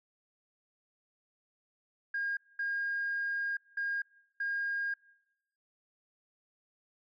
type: tone bursts at uneven times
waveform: sine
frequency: 1621 Hz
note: G#6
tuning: 42 cents flat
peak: -30 dBFS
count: 4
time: 2.14-2.37 / 2.59-3.57 / 3.77-4.02 / 4.4-4.94 s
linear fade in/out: 5 ms
effects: noise-tail reverb RT60 1.0 s tail -26 dB re dry + tanh soft clip ceiling -26 dBFS